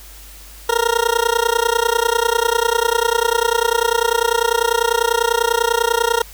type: tone with amplitude modulation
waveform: 20% pulse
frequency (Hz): 466.2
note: A#4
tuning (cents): 0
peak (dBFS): -6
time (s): 0.69-6.22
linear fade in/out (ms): 5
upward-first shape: sine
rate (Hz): 30.1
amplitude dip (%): 95
effects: added 50 Hz sine -39 dBFS peak until 6.33 s + white hiss -41 dBFS RMS until 6.33 s